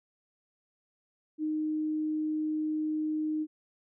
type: tone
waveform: sine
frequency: 308.8 Hz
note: D#4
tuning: 13 cents flat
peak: -28 dBFS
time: 1.38-3.47 s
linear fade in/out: 50 ms
effects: none